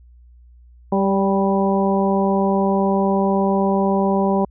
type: harmonic tone with a mistuned harmonic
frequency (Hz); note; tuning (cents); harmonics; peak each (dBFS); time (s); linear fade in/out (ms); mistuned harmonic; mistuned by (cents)
196; G3; 0; 1 / 2 / 3 / 4 / 5; -18 / -21 / -23 / -24 / -25; 0.92-4.45; 5; 3; -22
effects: added 60 Hz sine -44 dBFS peak until 4.5 s